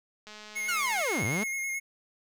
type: click train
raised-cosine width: 0.2 ms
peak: -29 dBFS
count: 160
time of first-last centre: 0.27-1.02 s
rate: 212 Hz
type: tone with vibrato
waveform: square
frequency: 2155 Hz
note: C#7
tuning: 49 cents flat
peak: -31 dBFS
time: 0.55-1.8 s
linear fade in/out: 20 ms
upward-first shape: square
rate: 9.2 Hz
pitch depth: 18 cents each way
type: linear two-way sweep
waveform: sawtooth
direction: down then up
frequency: 1494 to 92.1 to 228.2 Hz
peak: -25 dBFS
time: 0.68-1.44 s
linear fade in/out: 10 ms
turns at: 1.24 s
effects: none